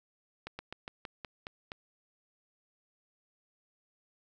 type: slowing click train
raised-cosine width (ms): 0.3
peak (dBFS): -24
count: 8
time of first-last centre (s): 0.47-1.719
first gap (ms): 120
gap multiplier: 1.13
effects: none